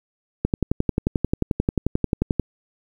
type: click train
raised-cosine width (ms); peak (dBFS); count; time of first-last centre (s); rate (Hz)
3; -6; 23; 0.45-2.397; 11.3
effects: 8-bit